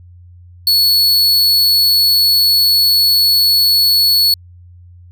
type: tone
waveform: 45% pulse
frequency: 4404 Hz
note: C#8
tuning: 12 cents flat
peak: -8 dBFS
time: 0.67-4.34 s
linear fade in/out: 2 ms
effects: added 88 Hz sine -37 dBFS peak until 5.11 s